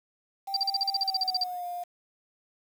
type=tone with pitch glide; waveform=sine; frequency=784 to 706.6 Hz; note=G5 to F5; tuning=0 to +20 cents; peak=-32 dBFS; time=0.47-1.84 s; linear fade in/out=10 ms; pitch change=-180 cents; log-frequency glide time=0.97-1.66 s
type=tone bursts; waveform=sine; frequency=4700 Hz; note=D8; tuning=1 cent sharp; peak=-23 dBFS; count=14; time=0.54-1.437 s; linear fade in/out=2 ms; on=26 ms; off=41 ms
effects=8-bit